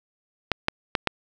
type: clicks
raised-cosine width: 0.3 ms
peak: -4 dBFS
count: 4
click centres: 0.517 / 0.684 / 0.952 / 1.073 s
effects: none